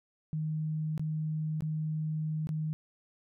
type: tone with dropouts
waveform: sine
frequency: 155.56 Hz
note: D#3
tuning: in tune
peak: -30 dBFS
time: 0.33-2.73 s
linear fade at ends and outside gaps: 0 ms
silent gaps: 0.978-0.995 / 1.607-1.622 / 2.471-2.491 s
effects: none